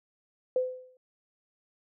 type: tone with exponential decay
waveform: sine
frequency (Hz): 509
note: C5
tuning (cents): -48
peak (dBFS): -21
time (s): 0.56-0.97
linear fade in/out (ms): 2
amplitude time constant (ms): 88
effects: none